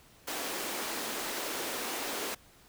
pink high-pass noise, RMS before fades -36 dBFS, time 0.27-2.35 s, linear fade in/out 10 ms, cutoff 270 Hz, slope 24 dB/octave, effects pink hiss -59 dBFS RMS until 2.68 s

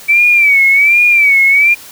sine tone with vibrato, 2300 Hz, D7, 37 cents flat, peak -5 dBFS, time 0.08-1.75 s, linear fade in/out 20 ms, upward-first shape sine, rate 1.3 Hz, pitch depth 100 cents each way, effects white hiss -34 dBFS RMS until 1.91 s

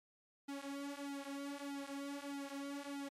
sawtooth tone with flanger, 280.8 Hz, C#4, 22 cents sharp, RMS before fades -45 dBFS, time 0.48-3.09 s, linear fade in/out 10 ms, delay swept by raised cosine 1.8 to 6 ms, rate 1.6 Hz, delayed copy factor -0.9, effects low-pass 12000 Hz 12 dB/octave + MP3 64 kbps

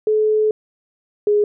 sine tone pair in turn, 430 / 415.8 Hz, A4 / G#4, -40 / +2 cents, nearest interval minor second, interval 58 cents, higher first, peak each -13 / -12 dBFS, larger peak second, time 0.07-0.51 / 1.27-1.44 s, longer first, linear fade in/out 2 ms, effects none

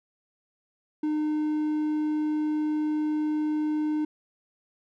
triangle tone, 304.6 Hz, D#4, 37 cents flat, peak -22 dBFS, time 1.03-4.05 s, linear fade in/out 5 ms, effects none

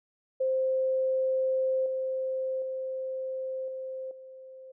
sine tone with level steps, 523.3 Hz, C5, in tune, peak -24 / -28 / -31 / -34 / -44 dBFS, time 0.4-4.72 s, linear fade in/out 10 ms, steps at 1.86 / 2.62 / 3.68 / 4.11 s, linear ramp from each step 2 ms, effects none

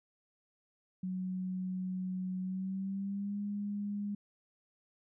sine tone with pitch glide, 185.1 to 204.2 Hz, F#3 to G#3, +1 to -29 cents, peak -34 dBFS, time 1.03-4.15 s, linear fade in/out 5 ms, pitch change +170 cents, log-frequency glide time 2.41-3.4 s, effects none

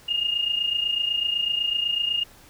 sine tone pair together, 2833 / 2861 Hz, F7 / F7, +24 / +41 cents, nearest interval unison, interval 17 cents, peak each -23 / -28 dBFS, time 0.08-2.24 s, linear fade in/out 10 ms, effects pink hiss -51 dBFS RMS until 2.49 s

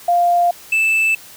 sine / triangle tone pair in turn, 698.5 / 2637 Hz, F5 / E7, 0 / 0 cents, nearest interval octave + major seventh, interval 2300 cents, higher second, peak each -11 dBFS, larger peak neither, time 0.08-0.51 / 0.72-1.15 s, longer neither, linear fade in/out 5 ms, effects white hiss -40 dBFS RMS until 1.36 s

